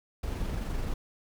brown noise with amplitude modulation, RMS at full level -31 dBFS, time 0.23-0.94 s, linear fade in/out 5 ms, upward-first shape sine, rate 23.5 Hz, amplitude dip 25%, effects none

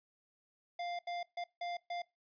square tone bursts at uneven times, 698.5 Hz, F5, in tune, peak -38 dBFS, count 5, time 0.79-0.99 / 1.07-1.23 / 1.37-1.44 / 1.61-1.77 / 1.9-2.02 s, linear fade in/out 5 ms, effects noise-tail reverb RT60 0.2 s tail -21 dB re dry + resampled to 11025 Hz

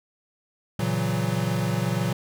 square chord, F# dominant seventh, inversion first, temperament equal, 116.54 / 138.59 / 164.81 / 185 Hz, A#2 / C#3 / E3 / F#3, 0 / 0 / 0 / 0 cents, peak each -28 / -31 / -30 / -29 dBFS, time 0.79-2.13 s, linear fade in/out 5 ms, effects none

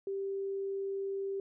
sine tone, 392 Hz, G4, in tune, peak -33 dBFS, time 0.07-1.4 s, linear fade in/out 2 ms, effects none

